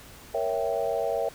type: chord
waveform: sine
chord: A# diminished seventh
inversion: none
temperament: equal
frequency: 466.2 / 554.4 / 659.3 / 784 Hz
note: A#4 / C#5 / E5 / G5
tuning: 0 / 0 / 0 / 0 cents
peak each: -30 / -30 / -29 / -33 dBFS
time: 0.34-1.29 s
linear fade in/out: 5 ms
effects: pink hiss -48 dBFS RMS until 1.34 s